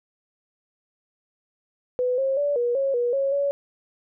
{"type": "tone with pitch steps", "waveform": "sine", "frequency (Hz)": [499.6, 537, 577, 481, 546, 482.5, 548, 564], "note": ["B4", "C5", "D5", "B4", "C#5", "B4", "C#5", "C#5"], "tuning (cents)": [20, 45, -31, -46, -26, -40, -20, 30], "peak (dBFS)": -20, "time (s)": [1.99, 3.51], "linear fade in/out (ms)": 0, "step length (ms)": 190, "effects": []}